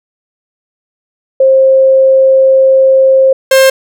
sine / 45% pulse tone pair in turn, 531 / 531 Hz, C5 / C5, +25 / +25 cents, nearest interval unison, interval 0 cents, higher neither, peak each -3 dBFS, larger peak neither, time 1.4-3.33 / 3.51-3.7 s, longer first, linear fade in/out 5 ms, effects none

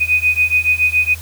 sine beating tone pair, 2489 / 2496.1 Hz, D#7 / D#7, 0 / +5 cents, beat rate 7.1 Hz, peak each -15 / -15 dBFS, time 0-1.15 s, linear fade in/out 20 ms, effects added 82 Hz sine -30 dBFS peak until 1.21 s + white hiss -37 dBFS RMS until 1.21 s

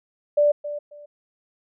sine tone with echo, 587.3 Hz, D5, in tune, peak -14 dBFS, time 0.37-0.52 s, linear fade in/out 10 ms, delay 270 ms, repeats 2, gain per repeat -13 dB, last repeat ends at 1.06 s, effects none

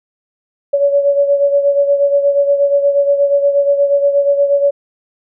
sine beating tone pair, 564 / 572.4 Hz, C#5 / D5, +30 / -45 cents, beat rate 8.4 Hz, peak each -10 / -17 dBFS, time 0.73-4.71 s, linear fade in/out 10 ms, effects none

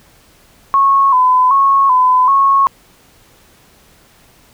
sine tone with vibrato, 1053 Hz, C6, 11 cents sharp, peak -7 dBFS, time 0.74-2.67 s, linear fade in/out 0 ms, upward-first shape square, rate 1.3 Hz, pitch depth 72 cents each way, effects pink hiss -48 dBFS RMS until 4.53 s

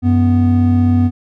triangle tone pair together, 94.26 / 246.9 Hz, F#2 / B3, +33 / 0 cents, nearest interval octave + perfect fourth, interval 1667 cents, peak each -10 dBFS, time 0.02-1.11 s, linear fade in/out 50 ms, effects none

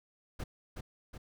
brown noise with echo, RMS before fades -37 dBFS, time 0.39-0.44 s, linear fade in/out 10 ms, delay 370 ms, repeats 2, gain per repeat -4 dB, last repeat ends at 1.18 s, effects none

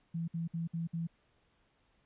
sine tone bursts, 166.4 Hz, E3, 17 cents sharp, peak -33 dBFS, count 5, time 0.14-1.072 s, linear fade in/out 10 ms, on 140 ms, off 58 ms, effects pink hiss -72 dBFS RMS until 2.05 s + resampled to 8000 Hz

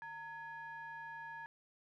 triangle ring-modulated tone, 383.8 Hz, G4, 37 cents flat, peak -40 dBFS, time 0.02-1.46 s, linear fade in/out 0 ms, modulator 1300 Hz, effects none

